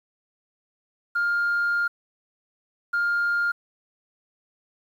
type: tone bursts at uneven times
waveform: sine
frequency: 1406 Hz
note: F6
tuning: 11 cents sharp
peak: -19 dBFS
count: 2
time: 1.15-1.88 / 2.93-3.52 s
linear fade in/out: 10 ms
effects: tanh soft clip ceiling -18 dBFS + 9-bit